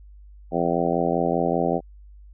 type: harmonic tone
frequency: 85.1 Hz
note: F2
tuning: 44 cents flat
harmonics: 2 / 3 / 4 / 5 / 6 / 7 / 8 / 9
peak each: -28 / -28 / -28 / -28 / -28 / -28 / -28 / -28 dBFS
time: 0.51-1.81 s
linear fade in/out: 50 ms
effects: added 50 Hz sine -43 dBFS peak until 2.33 s

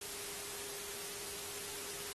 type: tone in noise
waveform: sine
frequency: 404.7 Hz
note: G#4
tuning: 45 cents flat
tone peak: -54 dBFS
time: 0.01-2.13 s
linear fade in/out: 5 ms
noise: white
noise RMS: -44 dBFS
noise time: 0.01-2.13 s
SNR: -13 dB
effects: AAC 32 kbps

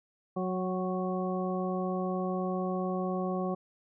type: harmonic tone with a mistuned harmonic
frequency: 184.3 Hz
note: F#3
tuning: 7 cents flat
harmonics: 1 / 2 / 3 / 4 / 6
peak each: -32 / -35 / -37 / -38 / -40 dBFS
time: 0.36-3.55 s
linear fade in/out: 10 ms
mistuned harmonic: 4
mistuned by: +17 cents
effects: none

